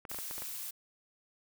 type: clicks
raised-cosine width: 0.5 ms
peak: -28 dBFS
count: 7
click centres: 0.052 / 0.115 / 0.146 / 0.187 / 0.311 / 0.381 / 0.421 s
type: noise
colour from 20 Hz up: blue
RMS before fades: -41 dBFS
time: 0.09-0.71 s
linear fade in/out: 10 ms
effects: none